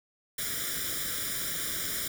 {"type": "noise with comb filter", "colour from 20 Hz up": "white", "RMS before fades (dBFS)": -33, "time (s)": [0.38, 2.08], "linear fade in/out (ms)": 5, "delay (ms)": 0.56, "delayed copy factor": 0.95, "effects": []}